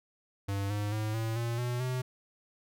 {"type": "tone with pitch steps", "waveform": "square", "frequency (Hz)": [99.3, 103.52, 107.91, 112.5, 117.27, 122.25, 127.44], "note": ["G2", "G#2", "A2", "A2", "A#2", "B2", "C3"], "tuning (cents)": [23, -5, -33, 39, 11, -17, -45], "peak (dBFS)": -31, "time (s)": [0.48, 2.02], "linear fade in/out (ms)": 10, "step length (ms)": 220, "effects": []}